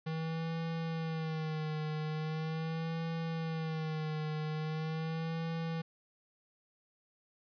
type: tone with vibrato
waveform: square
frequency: 159.2 Hz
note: D#3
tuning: 40 cents sharp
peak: -35 dBFS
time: 0.06-5.82 s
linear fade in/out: 10 ms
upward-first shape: sine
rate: 0.41 Hz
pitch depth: 56 cents each way
effects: resampled to 11025 Hz + 11-bit